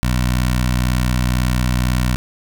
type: tone with notch filter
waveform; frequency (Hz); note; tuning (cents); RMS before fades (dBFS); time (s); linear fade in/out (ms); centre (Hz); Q
15% pulse; 62; B1; +7; -17; 0.03-2.16; 0; 450; 0.59
effects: none